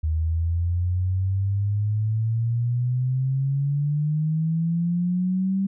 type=exponential sweep; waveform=sine; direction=up; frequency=77.78 to 196 Hz; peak=-20 dBFS; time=0.03-5.67 s; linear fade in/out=10 ms; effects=none